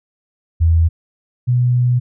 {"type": "tone pair in turn", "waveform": "sine", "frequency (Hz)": [82.41, 123.48], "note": ["E2", "B2"], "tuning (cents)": [0, 0], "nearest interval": "perfect fifth", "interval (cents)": 700, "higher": "second", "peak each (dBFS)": [-9, -11], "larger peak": "first", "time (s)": [[0.6, 0.89], [1.47, 2]], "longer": "second", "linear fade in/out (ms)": 20, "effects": []}